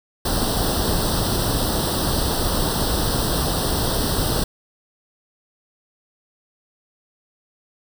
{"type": "noise with comb filter", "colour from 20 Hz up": "pink", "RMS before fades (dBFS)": -21, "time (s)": [0.25, 4.44], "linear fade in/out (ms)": 5, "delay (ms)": 0.22, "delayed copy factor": 0.9, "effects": []}